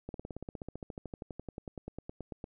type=slowing click train; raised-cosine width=2 ms; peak=-27 dBFS; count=30; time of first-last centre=0.09-2.441 s; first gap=52 ms; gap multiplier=1.03; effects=none